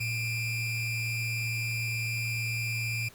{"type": "ring-modulated tone", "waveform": "square", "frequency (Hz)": 1244.5, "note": "D#6", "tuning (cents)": 0, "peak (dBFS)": -27, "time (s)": [0, 3.09], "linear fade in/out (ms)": 10, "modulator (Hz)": 1130, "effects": ["pink hiss -54 dBFS RMS until 3.14 s", "Opus 48 kbps"]}